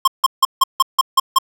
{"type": "tone bursts", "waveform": "square", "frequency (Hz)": 1064, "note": "C6", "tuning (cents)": 29, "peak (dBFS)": -9, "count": 8, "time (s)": [0.05, 1.386], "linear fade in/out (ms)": 5, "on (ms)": 27, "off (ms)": 160, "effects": []}